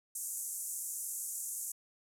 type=band-pass noise; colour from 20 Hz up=pink; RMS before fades=-40 dBFS; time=0.15-1.72 s; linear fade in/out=5 ms; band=6800 to 13000 Hz; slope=48 dB/octave; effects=none